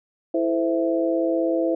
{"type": "harmonic tone with a mistuned harmonic", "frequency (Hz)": 110, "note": "A2", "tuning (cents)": 0, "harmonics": [3, 4, 5, 6], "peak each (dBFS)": [-22, -32, -24, -26], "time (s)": [0.34, 1.75], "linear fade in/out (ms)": 5, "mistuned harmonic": 5, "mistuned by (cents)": -110, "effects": []}